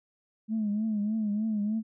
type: tone with vibrato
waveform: sine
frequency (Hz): 213.2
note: G#3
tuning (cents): +46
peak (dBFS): -25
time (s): 0.48-1.83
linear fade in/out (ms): 50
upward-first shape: triangle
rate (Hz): 3.3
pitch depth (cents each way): 91
effects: tanh soft clip ceiling -22 dBFS